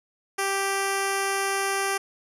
10% pulse tone with low-pass filter, 392 Hz, G4, in tune, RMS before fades -26 dBFS, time 0.38-1.98 s, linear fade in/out 10 ms, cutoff 11000 Hz, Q 1.9, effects none

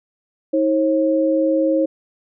sine tone pair together, 318.1 / 539.1 Hz, D#4 / C#5, +38 / -48 cents, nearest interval major sixth, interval 914 cents, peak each -17 dBFS, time 0.53-1.86 s, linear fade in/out 10 ms, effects none

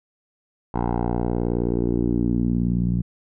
10% pulse tone with low-pass filter sweep, 59.2 Hz, A#1, 27 cents sharp, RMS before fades -22 dBFS, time 0.74-3.02 s, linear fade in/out 5 ms, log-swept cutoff 930 to 160 Hz, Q 2.4, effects none

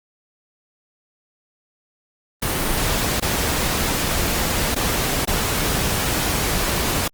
pink noise with dropouts, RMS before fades -21 dBFS, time 2.42-7.08 s, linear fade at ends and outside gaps 5 ms, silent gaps 3.2-3.222 / 4.748-4.761 / 5.252-5.274 s, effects Opus 32 kbps

